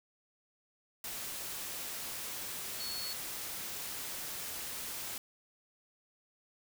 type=tone in noise; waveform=sine; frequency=4392 Hz; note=C#8; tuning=17 cents flat; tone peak=-39 dBFS; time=2.8-3.13 s; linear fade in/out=2 ms; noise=white; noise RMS=-41 dBFS; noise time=1.04-5.18 s; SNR=-1 dB; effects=none